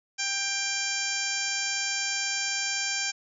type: harmonic tone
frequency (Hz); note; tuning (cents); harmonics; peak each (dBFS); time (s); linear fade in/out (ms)
791; G5; +15; 1 / 2 / 3 / 4 / 5 / 6 / 7 / 8 / 9; -42 / -35 / -33 / -38 / -42 / -36 / -34 / -35 / -35; 0.18-3.12; 20
effects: none